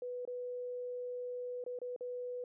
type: tone with dropouts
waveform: sine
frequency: 493.9 Hz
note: B4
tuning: in tune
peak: -38 dBFS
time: 0.02-2.44 s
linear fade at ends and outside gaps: 2 ms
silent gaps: 0.252-0.275 / 1.64-1.663 / 1.789-1.816 / 1.963-2.008 s
effects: none